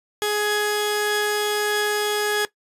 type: tone pair together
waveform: sawtooth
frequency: 418.1 / 1674 Hz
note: G#4 / G#6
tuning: +12 / +13 cents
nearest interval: 2 octaves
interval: 2401 cents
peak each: -18 / -21 dBFS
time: 0.22-2.45 s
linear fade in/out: 0 ms
effects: noise-tail reverb RT60 0.1 s tail -17 dB re dry + resampled to 32000 Hz